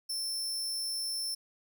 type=tone; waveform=sawtooth; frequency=5350 Hz; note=E8; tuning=25 cents sharp; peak=-30 dBFS; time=0.09-1.35 s; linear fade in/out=10 ms; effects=none